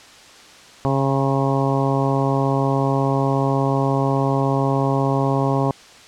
harmonic tone with a mistuned harmonic, 136.5 Hz, C#3, 26 cents flat, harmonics 1 / 2 / 3 / 4 / 5 / 6 / 7 / 8, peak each -20 / -23 / -25 / -26 / -27 / -28 / -28 / -29 dBFS, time 0.85-5.71 s, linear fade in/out 0 ms, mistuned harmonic 8, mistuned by -16 cents, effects white hiss -44 dBFS RMS until 6.07 s + low-pass 6000 Hz 12 dB/octave

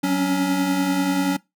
square tone cluster, 186.2 / 271.2 / 281.5 Hz, F#3 / C#4 / C#4, +11 / -38 / +27 cents, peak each -25 / -29 / -21 dBFS, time 0.03-1.37 s, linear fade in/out 10 ms, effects noise-tail reverb RT60 0.2 s tail -22 dB re dry

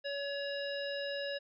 harmonic tone with a mistuned harmonic, 564 Hz, C#5, 30 cents sharp, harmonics 1 / 3 / 5 / 7 / 9, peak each -37 / -42 / -45 / -46 / -48 dBFS, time 0.04-1.39 s, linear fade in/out 20 ms, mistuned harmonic 7, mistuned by -46 cents, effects none

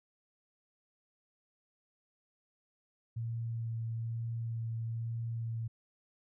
sine tone with vibrato, 114.7 Hz, A#2, 28 cents flat, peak -34 dBFS, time 3.16-5.68 s, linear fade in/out 10 ms, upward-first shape sine, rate 1.1 Hz, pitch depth 13 cents each way, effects none

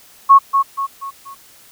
sine tone with echo, 1100 Hz, C#6, 14 cents flat, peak -3 dBFS, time 0.29-0.39 s, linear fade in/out 20 ms, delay 240 ms, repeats 4, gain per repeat -7 dB, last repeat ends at 1.35 s, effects white hiss -46 dBFS RMS until 1.71 s

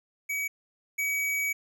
square tone pair in turn, 2270 / 2270 Hz, C#7 / C#7, +41 / +41 cents, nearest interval unison, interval 0 cents, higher neither, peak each -29 / -27 dBFS, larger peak second, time 0.29-0.48 / 0.98-1.53 s, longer second, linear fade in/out 10 ms, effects none

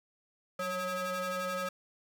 35% pulse ring-modulated tone, 362.5 Hz, F#4, 35 cents flat, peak -28 dBFS, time 0.59-1.69 s, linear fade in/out 5 ms, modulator 912 Hz, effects none

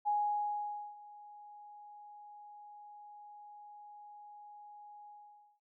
sine tone with ADSR envelope, 830.6 Hz, G#5, in tune, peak -28 dBFS, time 0.05-5.6 s, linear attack 29 ms, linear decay 870 ms, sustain -22 dB, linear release 520 ms, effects none

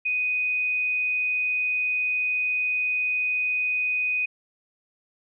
sine tone, 2493 Hz, D#7, 3 cents sharp, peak -22 dBFS, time 0.05-4.26 s, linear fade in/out 10 ms, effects none

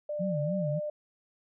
sine tone with pitch glide, 595 to 599.1 Hz, D5 to D5, +22 to +34 cents, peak -31 dBFS, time 0.09-0.9 s, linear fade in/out 5 ms, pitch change +12 cents, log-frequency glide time 0.44-0.68 s
sine tone with vibrato, 164.81 Hz, E3, in tune, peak -29 dBFS, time 0.19-0.8 s, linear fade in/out 20 ms, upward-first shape sine, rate 3.4 Hz, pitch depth 250 cents each way
effects none

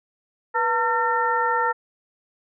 harmonic tone with a mistuned harmonic, 454.3 Hz, A#4, 45 cents flat, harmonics 1 / 2 / 3 / 4, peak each -27 / -22 / -24 / -27 dBFS, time 0.54-1.73 s, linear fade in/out 20 ms, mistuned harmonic 1, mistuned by +120 cents, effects none

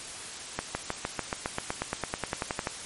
accelerating click train, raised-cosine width 0.5 ms, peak -13 dBFS, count 19, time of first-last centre 0.59-2.672 s, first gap 160 ms, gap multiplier 0.96, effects white hiss -40 dBFS RMS until 2.85 s + MP3 48 kbps

